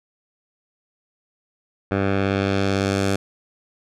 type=tone with low-pass filter sweep; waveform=10% pulse; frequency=98 Hz; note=G2; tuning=in tune; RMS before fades=-21 dBFS; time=1.91-3.16 s; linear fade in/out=5 ms; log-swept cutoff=1800 to 9500 Hz; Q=0.99; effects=none